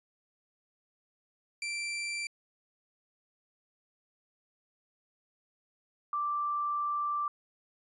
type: tone pair in turn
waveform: sawtooth / sine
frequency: 2349 / 1174.5 Hz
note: D7 / D6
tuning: 0 / 0 cents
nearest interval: octave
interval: 1200 cents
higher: first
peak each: -30 / -29 dBFS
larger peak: second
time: 1.62-2.27 / 6.13-7.28 s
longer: second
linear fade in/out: 2 ms
effects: resampled to 24000 Hz